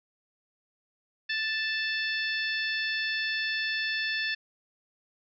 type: harmonic tone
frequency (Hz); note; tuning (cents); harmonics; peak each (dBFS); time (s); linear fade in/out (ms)
880; A5; 0; 2 / 3 / 4 / 5 / 6; -30 / -34 / -36 / -38 / -40; 1.29-4.35; 10
effects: none